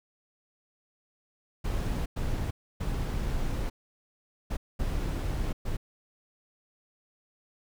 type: noise bursts at uneven times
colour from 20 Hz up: brown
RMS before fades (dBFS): -30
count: 6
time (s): 1.64-2.06 / 2.16-2.51 / 2.8-3.7 / 4.5-4.57 / 4.79-5.53 / 5.65-5.77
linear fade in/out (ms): 10
effects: none